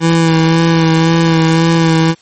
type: tone with vibrato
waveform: 25% pulse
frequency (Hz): 163.9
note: E3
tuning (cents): -10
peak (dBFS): -4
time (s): 0-2.15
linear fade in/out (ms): 50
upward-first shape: sine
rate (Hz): 1.9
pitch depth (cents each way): 23
effects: white hiss -48 dBFS RMS until 2.21 s + MP3 32 kbps